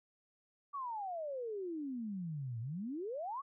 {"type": "exponential two-way sweep", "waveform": "sine", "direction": "down then up", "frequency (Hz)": [1165, 110, 1165], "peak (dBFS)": -38, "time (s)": [0.73, 3.42], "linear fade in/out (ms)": 20, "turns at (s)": 2.6, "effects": []}